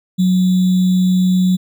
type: tone with sample-and-hold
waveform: sine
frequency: 183.9 Hz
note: F#3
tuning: 10 cents flat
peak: -10 dBFS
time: 0.18-1.57 s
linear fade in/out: 20 ms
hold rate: 3675 Hz
effects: none